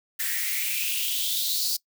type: noise with high-pass filter sweep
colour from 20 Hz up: blue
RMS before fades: -27 dBFS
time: 0.19-1.77 s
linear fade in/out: 10 ms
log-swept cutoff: 1700 to 4700 Hz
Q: 6
effects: noise-tail reverb RT60 0.1 s tail -22 dB re dry